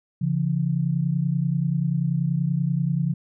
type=tone pair together; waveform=sine; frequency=139.62 / 170 Hz; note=C#3 / F3; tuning=+13 / -46 cents; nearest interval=minor third; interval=341 cents; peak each=-23 dBFS; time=0.21-3.14 s; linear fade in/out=10 ms; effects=none